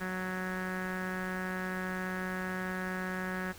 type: tone with low-pass filter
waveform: sawtooth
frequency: 185 Hz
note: F#3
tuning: in tune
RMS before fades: -36 dBFS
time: 0-3.53 s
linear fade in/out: 20 ms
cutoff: 1700 Hz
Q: 5.8
effects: pink hiss -51 dBFS RMS until 3.58 s